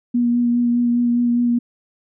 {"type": "tone with vibrato", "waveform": "sine", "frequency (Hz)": 240, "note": "B3", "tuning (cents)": -49, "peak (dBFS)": -14, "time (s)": [0.14, 1.59], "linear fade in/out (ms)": 10, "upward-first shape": "sine", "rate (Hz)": 4.9, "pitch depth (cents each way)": 15, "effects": []}